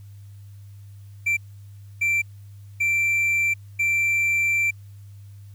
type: tone bursts at uneven times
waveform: triangle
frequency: 2349 Hz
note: D7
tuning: in tune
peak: -17 dBFS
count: 4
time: 1.26-1.37 / 2.01-2.22 / 2.8-3.54 / 3.79-4.71 s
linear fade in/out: 10 ms
effects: added 100 Hz sine -40 dBFS peak until 5.54 s + white hiss -62 dBFS RMS until 5.54 s